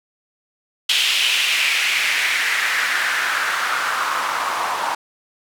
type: noise with band-pass filter sweep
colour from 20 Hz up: white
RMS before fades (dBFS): -20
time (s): 0.89-4.95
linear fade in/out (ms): 5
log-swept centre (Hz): 3100 to 940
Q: 3
effects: none